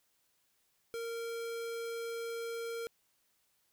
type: tone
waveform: square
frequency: 462.4 Hz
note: A#4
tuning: 14 cents flat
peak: -38 dBFS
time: 0.94-2.87 s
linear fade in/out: 0 ms
effects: white hiss -75 dBFS RMS until 3.72 s